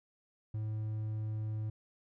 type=tone; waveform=triangle; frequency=108.2 Hz; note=A2; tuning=29 cents flat; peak=-32 dBFS; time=0.54-1.7 s; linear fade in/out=5 ms; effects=none